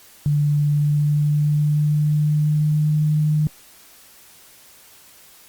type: tone with pitch glide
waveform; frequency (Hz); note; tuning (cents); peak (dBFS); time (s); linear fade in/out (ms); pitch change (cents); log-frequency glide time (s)
sine; 146.83 to 152.18; D3 to D#3; 0 to -38; -15; 0.26-3.47; 0; +62; 0.64-3.04
effects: white hiss -48 dBFS RMS until 5.48 s + Opus 48 kbps